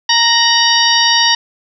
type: harmonic tone with a mistuned harmonic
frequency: 932 Hz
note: A#5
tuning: 1 cent flat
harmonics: 1 / 2 / 3 / 4 / 5 / 6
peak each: -16 / -16 / -16 / -16 / -16 / -16 dBFS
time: 0.09-1.35 s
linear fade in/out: 5 ms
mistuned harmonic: 3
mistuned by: +100 cents
effects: none